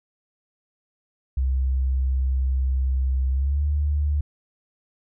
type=tone with pitch glide; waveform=sine; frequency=65.41 to 73.42 Hz; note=C2 to D2; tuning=0 to 0 cents; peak=-19 dBFS; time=1.37-4.21 s; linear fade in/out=5 ms; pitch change=+200 cents; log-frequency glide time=3.31-3.64 s; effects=none